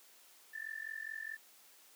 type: tone with amplitude modulation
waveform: sine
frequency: 1772 Hz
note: A6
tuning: 12 cents sharp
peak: -37 dBFS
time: 0.53-1.37 s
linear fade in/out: 20 ms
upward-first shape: sine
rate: 44.7 Hz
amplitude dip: 90%
effects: white hiss -62 dBFS RMS until 1.95 s + high-pass 300 Hz 12 dB/octave